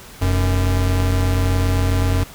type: tone pair together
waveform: square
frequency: 43.59 / 91.6 Hz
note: F1 / F#2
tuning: -3 / -17 cents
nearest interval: octave + minor second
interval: 1286 cents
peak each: -21 / -17 dBFS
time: 0.21-2.24 s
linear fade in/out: 10 ms
effects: pink hiss -40 dBFS RMS until 2.34 s